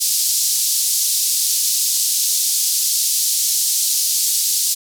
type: band-pass noise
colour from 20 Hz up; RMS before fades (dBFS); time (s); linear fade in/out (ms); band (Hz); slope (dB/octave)
pink; -18; 0-4.75; 20; 4700 to 14000; 24
effects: none